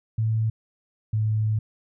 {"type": "tone pair in turn", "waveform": "sine", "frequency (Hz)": [110.9, 108.37], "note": ["A2", "A2"], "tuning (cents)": [14, -26], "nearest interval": "unison", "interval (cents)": 40, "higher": "first", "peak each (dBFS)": -20, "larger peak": "neither", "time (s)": [[0.18, 0.5], [1.13, 1.59]], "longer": "second", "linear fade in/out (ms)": 5, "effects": []}